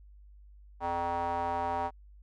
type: tone with band-pass filter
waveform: square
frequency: 86 Hz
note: F2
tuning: 26 cents flat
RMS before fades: -32 dBFS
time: 0.8-1.91 s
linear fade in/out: 50 ms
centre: 850 Hz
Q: 5.2
effects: added 50 Hz sine -51 dBFS peak until 2.22 s